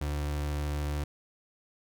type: tone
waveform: 35% pulse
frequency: 73.42 Hz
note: D2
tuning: in tune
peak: -28 dBFS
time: 0.01-1.04 s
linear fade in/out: 5 ms
effects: none